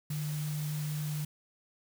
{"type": "tone in noise", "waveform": "sine", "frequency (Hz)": 150.6, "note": "D3", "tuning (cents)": 44, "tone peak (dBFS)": -32, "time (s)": [0.1, 1.25], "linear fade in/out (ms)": 5, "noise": "white", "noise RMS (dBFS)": -45, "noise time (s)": [0.1, 1.25], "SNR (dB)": 10, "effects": []}